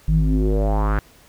square tone with low-pass filter sweep, 51.91 Hz, G#1, in tune, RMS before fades -18 dBFS, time 0.08-0.99 s, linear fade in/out 0 ms, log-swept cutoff 130 to 1600 Hz, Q 4.2, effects pink hiss -51 dBFS RMS until 1.28 s

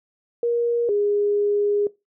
sine tone pair in turn, 472.7 / 410.8 Hz, A#4 / G#4, +24 / -19 cents, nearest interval major second, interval 243 cents, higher first, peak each -18 dBFS, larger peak neither, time 0.43-0.89 / 0.89-1.87 s, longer second, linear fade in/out 2 ms, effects noise-tail reverb RT60 0.2 s tail -19 dB re dry

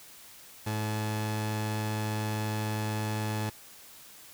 sawtooth tone pair together, 107.3 / 429.2 Hz, A2 / A4, -43 / -43 cents, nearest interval 2 octaves, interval 2400 cents, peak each -26 / -32 dBFS, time 0.66-3.5 s, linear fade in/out 10 ms, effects white hiss -51 dBFS RMS until 4.33 s

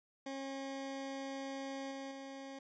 20% pulse tone with level steps, 271.4 Hz, C#4, 36 cents flat, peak -36 / -38 / -41 dBFS, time 0.26-2.59 s, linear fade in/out 5 ms, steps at 1.91 / 2.11 s, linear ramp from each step 5 ms, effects resampled to 16000 Hz

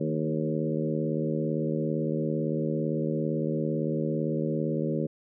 harmonic tone with a mistuned harmonic, 77.78 Hz, D#2, in tune, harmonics 2 / 3 / 4 / 5 / 6 / 7, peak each -30 / -32 / -33 / -34 / -35 / -35 dBFS, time 0-5.07 s, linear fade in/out 10 ms, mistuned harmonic 3, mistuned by -39 cents, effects none

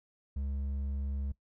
sine tone with hard clipping, 69.3 Hz, C#2, in tune, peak -34 dBFS, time 0.36-1.32 s, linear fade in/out 5 ms, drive 5 dB, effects noise-tail reverb RT60 0.1 s tail -19 dB re dry

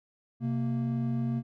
triangle tone pair together, 129.4 / 231.4 Hz, C3 / A#3, -19 / -13 cents, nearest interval minor seventh, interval 1006 cents, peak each -28 dBFS, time 0.4-1.43 s, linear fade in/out 50 ms, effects none

